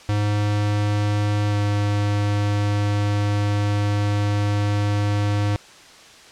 square tone with pitch glide, 103.83 to 102.87 Hz, G#2 to G#2, 0 to -16 cents, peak -19 dBFS, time 0.09-5.56 s, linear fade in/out 0 ms, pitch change -16 cents, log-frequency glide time 1.49-1.55 s, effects white hiss -45 dBFS RMS until 6.31 s + low-pass 6000 Hz 12 dB/octave

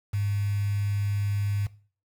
sine tone with quantisation, 101.5 Hz, G#2, 39 cents flat, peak -24 dBFS, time 0.13-1.67 s, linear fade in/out 10 ms, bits 7, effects noise-tail reverb RT60 0.4 s tail -18 dB re dry

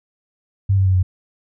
sine tone with pitch steps, 98 / 95.87 / 93.79 / 91.75 Hz, G2 / G2 / F#2 / F#2, 0 / -38 / +24 / -14 cents, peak -12 dBFS, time 0.69-1.03 s, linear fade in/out 10 ms, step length 85 ms, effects none

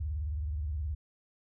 sine tone with vibrato, 74.4 Hz, D2, 23 cents sharp, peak -31 dBFS, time 0-0.95 s, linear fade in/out 10 ms, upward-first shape sine, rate 19 Hz, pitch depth 230 cents each way, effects none

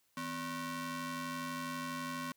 sawtooth ring-modulated tone, 415.3 Hz, G#4, in tune, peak -31 dBFS, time 0.17-2.32 s, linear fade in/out 2 ms, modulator 669 Hz, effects white hiss -74 dBFS RMS until 2.36 s

